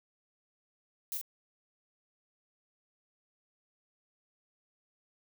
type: noise with echo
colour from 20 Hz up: violet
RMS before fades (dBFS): -36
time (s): 1.12-1.17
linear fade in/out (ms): 0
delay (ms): 43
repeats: 1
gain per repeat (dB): -4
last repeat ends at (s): 1.213
effects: none